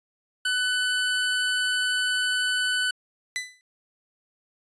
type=tone; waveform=25% pulse; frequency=1498 Hz; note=F#6; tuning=21 cents sharp; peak=-19 dBFS; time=0.45-2.91 s; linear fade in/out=5 ms
type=tone with exponential decay; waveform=sawtooth; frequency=1999 Hz; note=B6; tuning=20 cents sharp; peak=-20 dBFS; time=3.36-3.61 s; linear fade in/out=0 ms; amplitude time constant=54 ms
effects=resampled to 22050 Hz